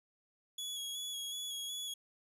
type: tone with vibrato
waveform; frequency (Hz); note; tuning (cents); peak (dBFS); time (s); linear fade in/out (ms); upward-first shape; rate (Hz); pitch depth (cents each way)
sawtooth; 3359; G#7; +19; -36; 0.58-1.94; 5; square; 2.7; 19
effects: resampled to 32000 Hz